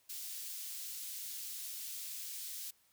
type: high-pass noise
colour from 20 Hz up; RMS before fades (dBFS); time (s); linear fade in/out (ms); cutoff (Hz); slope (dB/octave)
white; -44; 0.09-2.71; 10; 3600; 12
effects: white hiss -71 dBFS RMS until 2.92 s